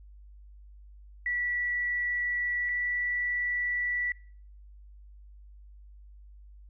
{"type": "tone pair in turn", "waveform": "sine", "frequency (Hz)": [1951, 1958.5], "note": ["B6", "B6"], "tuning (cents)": [-22, -15], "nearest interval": "unison", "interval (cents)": 7, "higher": "second", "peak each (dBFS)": [-27, -27], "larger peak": "neither", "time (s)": [[1.26, 2.69], [2.69, 4.12]], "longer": "neither", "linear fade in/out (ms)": 2, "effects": ["noise-tail reverb RT60 0.5 s tail -22 dB re dry", "added 50 Hz sine -48 dBFS peak until 6.69 s"]}